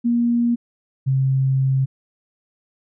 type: tone pair in turn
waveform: sine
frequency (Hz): 237.1 / 133.49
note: A#3 / C3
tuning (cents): +30 / +35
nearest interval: minor seventh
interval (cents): 995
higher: first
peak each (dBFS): -15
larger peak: neither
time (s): 0.04-0.56 / 1.06-1.86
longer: second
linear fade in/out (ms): 20
effects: none